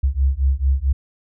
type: beating tone pair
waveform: sine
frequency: 65.41 / 69.91 Hz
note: C2 / C#2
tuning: 0 / +15 cents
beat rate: 4.5 Hz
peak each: -18 dBFS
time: 0.03-0.93 s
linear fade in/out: 10 ms
effects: none